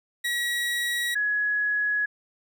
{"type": "tone pair in turn", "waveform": ["30% pulse", "sine"], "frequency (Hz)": [1915, 1681.1], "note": ["A#6", "G#6"], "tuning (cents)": [46, 21], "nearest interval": "major second", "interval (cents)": 225, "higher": "first", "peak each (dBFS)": -22, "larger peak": "neither", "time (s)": [[0.24, 1.15], [1.15, 2.06]], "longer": "neither", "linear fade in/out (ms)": 10, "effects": []}